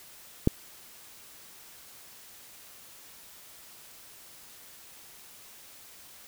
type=click; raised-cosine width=3 ms; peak=-7 dBFS; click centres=0.474 s; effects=white hiss -51 dBFS RMS until 6.27 s